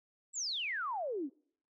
sine exponential sweep, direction down, 8020 to 248.3 Hz, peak -34 dBFS, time 0.33-1.3 s, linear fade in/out 50 ms, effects noise-tail reverb RT60 0.6 s tail -26 dB re dry

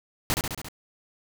pink noise with echo, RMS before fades -24 dBFS, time 0.3-0.34 s, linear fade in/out 0 ms, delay 69 ms, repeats 5, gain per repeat -3 dB, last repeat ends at 0.685 s, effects none

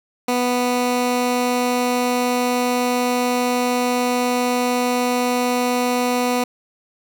15% pulse tone, 246.9 Hz, B3, in tune, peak -11 dBFS, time 0.28-6.44 s, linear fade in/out 5 ms, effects none

